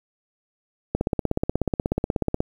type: click train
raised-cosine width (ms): 2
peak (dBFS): -8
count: 25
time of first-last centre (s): 0.95-2.405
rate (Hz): 16.5
effects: 8-bit

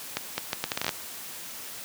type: accelerating click train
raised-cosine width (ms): 0.2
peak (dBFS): -9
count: 11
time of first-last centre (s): 0.17-0.892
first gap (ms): 210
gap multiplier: 0.72
effects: white hiss -40 dBFS RMS until 1.84 s + high-pass 100 Hz 12 dB/octave

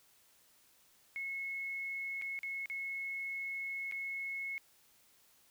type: tone with dropouts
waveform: sine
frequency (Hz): 2183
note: C#7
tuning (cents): -27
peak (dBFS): -37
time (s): 1.16-4.58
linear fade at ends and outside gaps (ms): 0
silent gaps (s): 2.215-2.221 / 2.39-2.432 / 2.658-2.699 / 3.913-3.922
effects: white hiss -67 dBFS RMS until 5.5 s

